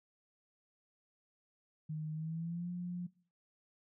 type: tone with pitch glide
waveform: sine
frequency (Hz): 155 to 177.02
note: D#3 to F3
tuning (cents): -6 to +24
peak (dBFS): -37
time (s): 1.89-3.07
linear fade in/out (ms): 10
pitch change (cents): +230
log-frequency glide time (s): 2.13-2.7
effects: noise-tail reverb RT60 0.5 s tail -22 dB re dry